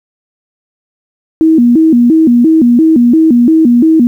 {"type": "tone with vibrato", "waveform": "sine", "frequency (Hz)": 277.2, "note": "C#4", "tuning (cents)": 0, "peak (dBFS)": -3, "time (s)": [1.41, 4.07], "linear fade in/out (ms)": 0, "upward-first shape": "square", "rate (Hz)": 2.9, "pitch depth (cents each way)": 250, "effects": ["7-bit"]}